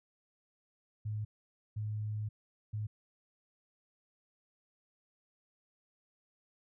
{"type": "tone bursts at uneven times", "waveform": "sine", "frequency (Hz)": 106.6, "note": "G#2", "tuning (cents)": 46, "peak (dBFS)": -34, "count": 3, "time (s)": [[1.05, 1.25], [1.76, 2.29], [2.73, 2.87]], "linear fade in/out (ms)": 10, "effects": []}